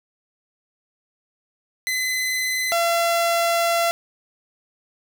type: tone pair in turn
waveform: sawtooth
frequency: 2028 / 679.5 Hz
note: B6 / F5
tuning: +45 / -48 cents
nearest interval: octave + perfect fifth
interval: 1893 cents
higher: first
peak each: -18 / -14 dBFS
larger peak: second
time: 1.87-2.72 / 2.72-3.91 s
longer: second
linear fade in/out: 0 ms
effects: none